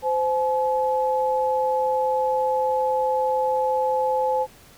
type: tone pair together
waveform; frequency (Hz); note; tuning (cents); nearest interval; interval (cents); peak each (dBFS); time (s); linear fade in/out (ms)
sine; 517 / 854.6; C5 / G#5; -21 / +49; major sixth; 870; -22; 0.02-4.47; 50
effects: pink hiss -50 dBFS RMS until 4.77 s